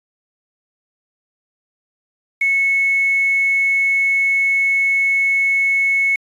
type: tone with quantisation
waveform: sine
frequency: 2200 Hz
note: C#7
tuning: 14 cents flat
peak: -13 dBFS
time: 2.41-6.16 s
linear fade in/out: 5 ms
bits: 6
effects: resampled to 24000 Hz